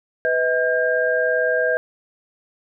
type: tone cluster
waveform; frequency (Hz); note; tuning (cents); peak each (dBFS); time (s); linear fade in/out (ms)
sine; 498.4 / 636 / 1604; B4 / D#5 / G6; +16 / +38 / +39; -21; 0.25-1.77; 0
effects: none